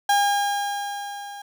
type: tone with level ramp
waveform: 35% pulse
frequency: 810 Hz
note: G#5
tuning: 43 cents flat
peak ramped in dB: -14 to -34 dBFS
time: 0.09-1.42 s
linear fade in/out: 5 ms
effects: none